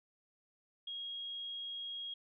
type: tone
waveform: sine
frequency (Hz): 3279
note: G#7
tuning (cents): -23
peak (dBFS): -40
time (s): 0.87-2.14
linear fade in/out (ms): 5
effects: none